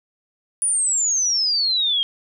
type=exponential sweep; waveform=sine; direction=down; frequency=9810 to 3190 Hz; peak=-17 dBFS; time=0.62-2.03 s; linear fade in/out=0 ms; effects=none